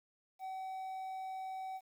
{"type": "tone with quantisation", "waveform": "triangle", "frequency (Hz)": 759, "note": "F#5", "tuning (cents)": 44, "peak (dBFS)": -38, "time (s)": [0.39, 1.81], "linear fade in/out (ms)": 50, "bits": 11, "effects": []}